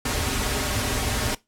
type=noise with comb filter; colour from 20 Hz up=pink; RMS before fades=-25 dBFS; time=0.05-1.35 s; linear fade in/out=5 ms; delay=5.9 ms; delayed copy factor=-0.75; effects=noise-tail reverb RT60 0.2 s tail -20 dB re dry + low-pass 12000 Hz 12 dB/octave